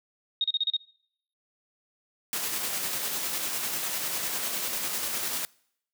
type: tone bursts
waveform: sine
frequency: 3725 Hz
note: A#7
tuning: 2 cents flat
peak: -22 dBFS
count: 6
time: 0.41-0.766 s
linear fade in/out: 2 ms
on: 31 ms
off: 34 ms
type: noise with tremolo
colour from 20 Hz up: white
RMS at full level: -30 dBFS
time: 2.33-5.45 s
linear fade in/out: 0 ms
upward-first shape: square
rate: 10 Hz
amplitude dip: 25%
effects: noise-tail reverb RT60 0.7 s tail -25 dB re dry + high-pass 150 Hz 12 dB/octave